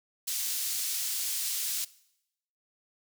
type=high-pass noise; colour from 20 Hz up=pink; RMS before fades=-32 dBFS; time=0.27-1.85 s; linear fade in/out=10 ms; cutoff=5000 Hz; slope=12 dB/octave; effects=noise-tail reverb RT60 0.8 s tail -20 dB re dry